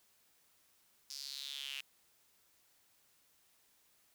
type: tone with high-pass filter sweep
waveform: sawtooth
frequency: 138.59 Hz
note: C#3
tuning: in tune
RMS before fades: -45 dBFS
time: 1.1-1.81 s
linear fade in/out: 5 ms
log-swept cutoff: 5200 to 2700 Hz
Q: 5.3
effects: white hiss -71 dBFS RMS until 4.14 s